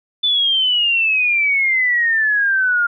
sine exponential sweep, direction down, 3520 to 1400 Hz, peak -13 dBFS, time 0.23-2.87 s, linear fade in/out 10 ms, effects none

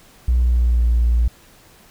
triangle tone with pitch glide, 61.1 to 58.68 Hz, B1 to A#1, -18 to +12 cents, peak -9 dBFS, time 0.28-1.28 s, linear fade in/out 5 ms, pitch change -70 cents, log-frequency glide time 0.38-0.86 s, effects tanh soft clip ceiling -10 dBFS + pink hiss -49 dBFS RMS until 1.9 s

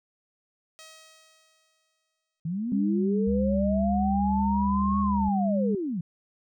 5% pulse tone with exponential decay, 636 Hz, D#5, 38 cents sharp, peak -33 dBFS, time 0.79-2.4 s, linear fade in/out 0 ms, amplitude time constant 350 ms
sine linear two-way sweep, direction up then down, 153.7 to 1108.7 to 153.7 Hz, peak -27 dBFS, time 2.45-6.01 s, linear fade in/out 5 ms, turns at 5 s
sine tone with vibrato, 200 Hz, G3, 35 cents sharp, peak -23 dBFS, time 2.72-5.75 s, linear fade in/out 2 ms, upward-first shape square, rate 1.8 Hz, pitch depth 14 cents each way
sine tone with pitch glide, 70 to 71.97 Hz, C#2 to D2, +18 to -34 cents, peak -31 dBFS, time 3.27-5.29 s, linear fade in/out 5 ms, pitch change +48 cents, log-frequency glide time 4.22-5.03 s
effects none

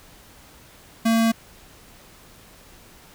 square tone, 226.8 Hz, A#3, 47 cents flat, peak -17 dBFS, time 1.05-1.32 s, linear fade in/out 10 ms, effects pink hiss -49 dBFS RMS until 3.14 s

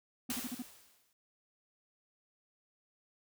triangle tone bursts, 246.9 Hz, B3, in tune, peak -35 dBFS, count 5, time 0.29-0.623 s, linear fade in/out 5 ms, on 33 ms, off 42 ms
white noise with exponential decay, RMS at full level -37 dBFS, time 0.3-1.13 s, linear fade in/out 1 ms, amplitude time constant 180 ms
effects none

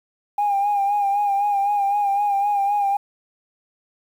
sine tone with vibrato, 809 Hz, G#5, 46 cents flat, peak -16 dBFS, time 0.38-2.97 s, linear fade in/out 5 ms, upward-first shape sine, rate 3.9 Hz, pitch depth 42 cents each way, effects tanh soft clip ceiling -13 dBFS + 8-bit

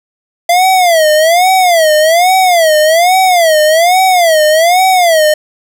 square tone with vibrato, 679 Hz, F5, 49 cents flat, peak -6 dBFS, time 0.49-5.34 s, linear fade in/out 5 ms, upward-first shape sine, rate 1.2 Hz, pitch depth 190 cents each way, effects none

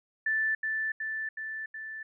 sine tone with echo, 1760 Hz, A6, in tune, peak -25 dBFS, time 0.26-0.55 s, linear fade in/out 5 ms, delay 370 ms, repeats 4, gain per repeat -3 dB, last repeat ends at 2.03 s, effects none

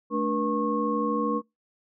sine tone cluster, 218.6 / 291.4 / 481.1 / 1090 Hz, A3 / D4 / B4 / C#6, -11 / -13 / -45 / -29 cents, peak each -29 dBFS, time 0.1-1.42 s, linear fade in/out 50 ms, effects noise-tail reverb RT60 0.2 s tail -26 dB re dry

